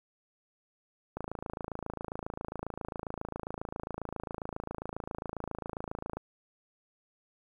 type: click train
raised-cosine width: 1 ms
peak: -22 dBFS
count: 138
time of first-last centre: 1.17-6.17 s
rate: 27.4 Hz
effects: 10-bit